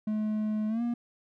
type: tone with pitch glide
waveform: triangle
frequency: 214.2 to 237.7 Hz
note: A3 to A#3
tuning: -46 to +34 cents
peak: -25 dBFS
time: 0.07-0.94 s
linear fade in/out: 5 ms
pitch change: +180 cents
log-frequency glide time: 0.68-0.82 s
effects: none